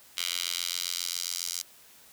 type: tone with high-pass filter sweep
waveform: 10% pulse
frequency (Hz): 87.4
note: F2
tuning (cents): +2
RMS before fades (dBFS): -33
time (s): 0.17-1.62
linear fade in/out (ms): 5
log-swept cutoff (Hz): 3200 to 5500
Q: 1.6
effects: white hiss -55 dBFS RMS until 2.12 s